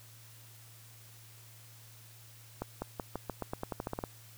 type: accelerating click train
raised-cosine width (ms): 1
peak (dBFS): -21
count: 14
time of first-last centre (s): 2.62-4.039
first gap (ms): 200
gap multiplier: 0.89
effects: added 113 Hz sine -55 dBFS peak until 4.37 s + white hiss -57 dBFS RMS until 4.37 s